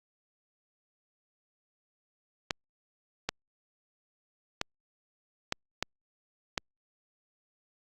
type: clicks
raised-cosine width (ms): 0.2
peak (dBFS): -11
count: 6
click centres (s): 2.508 / 3.29 / 4.614 / 5.524 / 5.826 / 6.578
effects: Opus 48 kbps